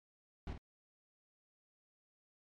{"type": "noise with echo", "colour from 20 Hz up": "brown", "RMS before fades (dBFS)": -42, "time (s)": [0.47, 0.53], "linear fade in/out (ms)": 2, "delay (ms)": 49, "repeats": 1, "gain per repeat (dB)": -7, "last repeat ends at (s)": 0.579, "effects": ["low-pass 4000 Hz 12 dB/octave", "MP3 48 kbps"]}